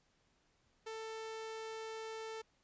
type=tone; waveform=sawtooth; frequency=443.7 Hz; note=A4; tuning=14 cents sharp; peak=-39 dBFS; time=0.86-2.42 s; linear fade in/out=10 ms; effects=pink hiss -75 dBFS RMS until 2.63 s + resampled to 16000 Hz